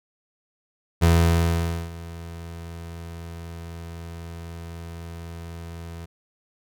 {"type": "tone with ADSR envelope", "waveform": "30% pulse", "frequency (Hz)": 83.9, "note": "E2", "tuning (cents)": 31, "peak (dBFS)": -11, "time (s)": [1.01, 6.06], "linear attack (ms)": 25, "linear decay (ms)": 860, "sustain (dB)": -21, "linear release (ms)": 14, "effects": []}